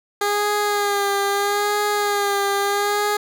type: tone with vibrato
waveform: 15% pulse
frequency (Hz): 407.3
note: G#4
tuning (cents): -34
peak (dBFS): -12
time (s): 0.21-3.17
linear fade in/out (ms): 5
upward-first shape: sine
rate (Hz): 0.77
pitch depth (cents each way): 34
effects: none